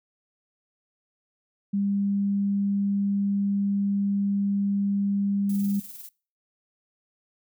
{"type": "tone", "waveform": "sine", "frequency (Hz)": 200, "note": "G3", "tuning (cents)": 35, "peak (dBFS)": -22, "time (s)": [1.73, 5.8], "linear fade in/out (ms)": 10}
{"type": "noise with tremolo", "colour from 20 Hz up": "violet", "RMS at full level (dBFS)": -40, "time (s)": [5.49, 6.09], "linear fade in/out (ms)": 5, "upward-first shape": "sine", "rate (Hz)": 20, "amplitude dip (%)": 50}
{"effects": ["noise-tail reverb RT60 0.4 s tail -24 dB re dry"]}